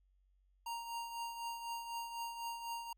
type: tone with tremolo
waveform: square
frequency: 932.3 Hz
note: A#5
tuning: in tune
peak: -39 dBFS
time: 0.66-2.93 s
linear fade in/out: 5 ms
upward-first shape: triangle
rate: 4 Hz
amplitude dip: 60%
effects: added 47 Hz sine -69 dBFS peak until 2.97 s